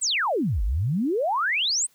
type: exponential two-way sweep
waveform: sine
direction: down then up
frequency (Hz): 8870 to 45 to 8870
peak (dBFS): -21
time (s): 0.01-1.87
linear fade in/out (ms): 20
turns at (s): 0.63
effects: white hiss -62 dBFS RMS until 1.94 s